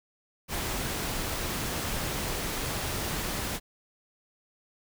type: noise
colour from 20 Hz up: pink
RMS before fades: -32 dBFS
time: 0.48-3.6 s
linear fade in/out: 50 ms
effects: none